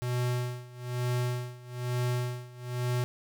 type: tone with tremolo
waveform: square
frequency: 123.47 Hz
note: B2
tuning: in tune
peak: -27 dBFS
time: 0.02-3.04 s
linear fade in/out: 0 ms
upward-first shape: sine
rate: 1.1 Hz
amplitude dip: 90%
effects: none